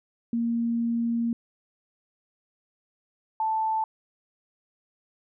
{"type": "tone pair in turn", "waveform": "sine", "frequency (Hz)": [233.1, 880.1], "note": ["A#3", "A5"], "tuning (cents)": [0, 0], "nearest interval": "octave + major seventh", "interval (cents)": 2300, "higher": "second", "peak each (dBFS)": -23, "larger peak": "neither", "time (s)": [[0.33, 1.33], [3.4, 3.84]], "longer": "first", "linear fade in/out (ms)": 2, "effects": []}